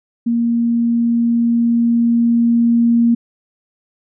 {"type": "tone with level ramp", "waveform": "sine", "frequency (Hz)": 234.2, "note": "A#3", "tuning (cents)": 8, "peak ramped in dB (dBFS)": [-13, -9], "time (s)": [0.26, 3.15], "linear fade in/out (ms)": 10, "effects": []}